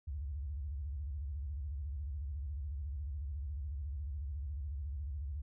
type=tone with vibrato; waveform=sine; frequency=70.8 Hz; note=C#2; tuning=37 cents sharp; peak=-37 dBFS; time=0.07-5.42 s; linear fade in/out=10 ms; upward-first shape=square; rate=14 Hz; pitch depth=170 cents each way; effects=none

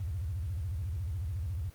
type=tone with vibrato; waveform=sine; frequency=85 Hz; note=F2; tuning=46 cents flat; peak=-32 dBFS; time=0-1.7 s; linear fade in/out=5 ms; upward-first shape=square; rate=14 Hz; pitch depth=270 cents each way; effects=pink hiss -58 dBFS RMS until 1.74 s + Opus 24 kbps

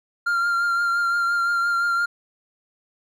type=tone with vibrato; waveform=triangle; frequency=1391 Hz; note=F6; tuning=7 cents flat; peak=-17 dBFS; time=0.26-2.06 s; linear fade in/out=10 ms; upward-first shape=triangle; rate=5.8 Hz; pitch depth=26 cents each way; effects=none

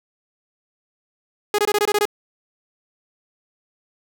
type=tone bursts; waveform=sawtooth; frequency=415.3 Hz; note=G#4; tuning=in tune; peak=-12 dBFS; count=8; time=1.54-2.054 s; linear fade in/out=2 ms; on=45 ms; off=22 ms; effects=none

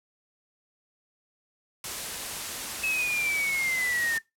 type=noise; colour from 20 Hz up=white; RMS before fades=-34 dBFS; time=1.84-4.18 s; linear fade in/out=2 ms
type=linear sweep; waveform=sine; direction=down; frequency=2600 to 1800 Hz; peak=-25 dBFS; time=2.83-4.19 s; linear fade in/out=10 ms
effects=noise-tail reverb RT60 0.2 s tail -21 dB re dry + low-pass 12000 Hz 12 dB/octave

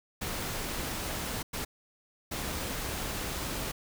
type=noise bursts at uneven times; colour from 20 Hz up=pink; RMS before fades=-35 dBFS; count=3; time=0.21-1.43 / 1.53-1.65 / 2.31-3.72 s; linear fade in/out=10 ms; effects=none

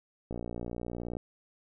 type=click train; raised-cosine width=2 ms; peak=-24 dBFS; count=52; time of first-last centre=0.31-1.169 s; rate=59.4 Hz; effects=none

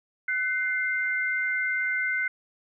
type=tone pair together; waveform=sine; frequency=1504.5 / 2093 Hz; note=F#6 / C7; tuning=+28 / 0 cents; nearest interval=tritone; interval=572 cents; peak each=-27 dBFS; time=0.28-2.28 s; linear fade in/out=5 ms; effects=none

